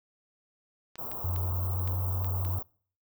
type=clicks; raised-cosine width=0.2 ms; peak=-27 dBFS; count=6; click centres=0.956 / 1.116 / 1.362 / 1.876 / 2.245 / 2.45 s
type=band-stop noise; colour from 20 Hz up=white; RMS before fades=-37 dBFS; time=0.98-2.63 s; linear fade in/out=10 ms; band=1200 to 16000 Hz; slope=48 dB/octave
type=tone with pitch glide; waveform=sine; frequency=89.9 to 91.95 Hz; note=F#2 to F#2; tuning=-49 to -10 cents; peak=-28 dBFS; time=1.24-2.59 s; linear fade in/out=5 ms; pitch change=+39 cents; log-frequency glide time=1.73-1.79 s
effects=noise-tail reverb RT60 0.5 s tail -25 dB re dry